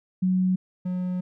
sine / triangle tone pair in turn, 185 / 181.61 Hz, F#3 / F#3, 0 / -32 cents, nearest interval unison, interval 32 cents, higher first, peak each -19 / -23 dBFS, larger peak first, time 0.22-0.56 / 0.85-1.21 s, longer second, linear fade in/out 10 ms, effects none

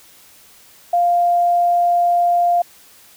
sine tone, 698.5 Hz, F5, in tune, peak -12 dBFS, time 0.93-2.62 s, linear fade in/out 5 ms, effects white hiss -47 dBFS RMS until 3.16 s

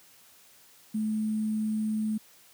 sine tone with sample-and-hold, 216.2 Hz, A3, 30 cents flat, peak -26 dBFS, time 0.94-2.18 s, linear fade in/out 10 ms, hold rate 8820 Hz, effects white hiss -57 dBFS RMS until 2.53 s + high-pass 80 Hz 12 dB/octave

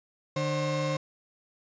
35% pulse tone pair together, 149.94 / 534 Hz, D3 / C5, +36 / +35 cents, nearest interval octave + minor seventh, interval 2199 cents, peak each -28 dBFS, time 0.36-0.97 s, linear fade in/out 5 ms, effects resampled to 16000 Hz

